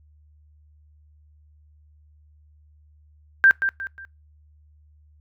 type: tone with echo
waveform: sine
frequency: 1578 Hz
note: G6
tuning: 11 cents sharp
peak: -10 dBFS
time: 3.44-3.51 s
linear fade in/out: 0 ms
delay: 180 ms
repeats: 3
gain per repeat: -9 dB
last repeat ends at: 4.05 s
effects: noise-tail reverb RT60 0.2 s tail -23 dB re dry + added 75 Hz sine -52 dBFS peak until 5.2 s